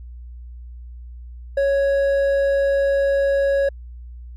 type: tone with hard clipping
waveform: sine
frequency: 554.4 Hz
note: C#5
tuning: in tune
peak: -17 dBFS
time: 1.57-3.69 s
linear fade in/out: 5 ms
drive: 5 dB
effects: added 60 Hz sine -34 dBFS peak until 4.36 s